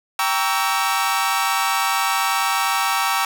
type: chord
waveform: sawtooth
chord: G diminished seventh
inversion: none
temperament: equal with one note detuned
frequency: 784 / 932.3 / 1130.1 / 1318.5 Hz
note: G5 / Bb5 / Db6 / Fb6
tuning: 0 / 0 / +33 / 0 cents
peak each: -20 dBFS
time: 0.19-3.25 s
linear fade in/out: 2 ms
effects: none